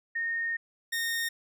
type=tone pair in turn; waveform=sine / sawtooth; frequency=1843 / 1843 Hz; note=A#6 / A#6; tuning=-20 / -20 cents; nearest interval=unison; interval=0 cents; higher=neither; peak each=-28 / -25 dBFS; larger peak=second; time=0.15-0.57 / 0.92-1.29 s; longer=first; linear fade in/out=10 ms; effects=none